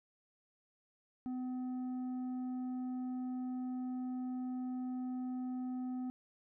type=tone with tanh clipping; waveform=sine; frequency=253.2 Hz; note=B3; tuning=43 cents sharp; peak=-38 dBFS; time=1.26-6.1 s; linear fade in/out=0 ms; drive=6 dB; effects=none